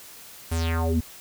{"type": "tone with low-pass filter sweep", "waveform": "square", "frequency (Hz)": 82.41, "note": "E2", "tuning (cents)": 0, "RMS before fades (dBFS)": -24, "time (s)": [0.51, 1.01], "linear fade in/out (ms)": 10, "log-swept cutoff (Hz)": [12000, 180], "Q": 4.2, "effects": ["white hiss -45 dBFS RMS until 1.2 s"]}